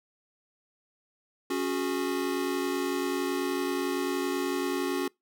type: chord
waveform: square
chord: C# suspended fourth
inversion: none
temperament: equal with one note detuned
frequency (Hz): 277.2 / 364.7 / 415.3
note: C#4 / F#4 / G#4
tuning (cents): 0 / -25 / 0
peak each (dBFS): -32 / -31 / -37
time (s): 1.5-5.08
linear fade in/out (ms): 5
effects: noise-tail reverb RT60 0.2 s tail -26 dB re dry